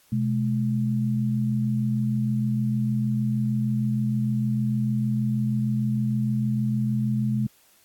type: tone pair together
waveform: sine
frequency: 126.4 / 212.9 Hz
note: B2 / G#3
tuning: +41 / +43 cents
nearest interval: major sixth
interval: 902 cents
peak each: -24 dBFS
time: 0.12-7.47 s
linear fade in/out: 5 ms
effects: white hiss -59 dBFS RMS until 7.84 s + AAC 64 kbps